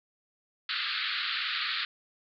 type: band-pass noise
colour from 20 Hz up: white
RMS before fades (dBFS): -32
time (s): 0.69-1.85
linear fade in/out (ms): 2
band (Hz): 1200 to 4500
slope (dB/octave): 96
effects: none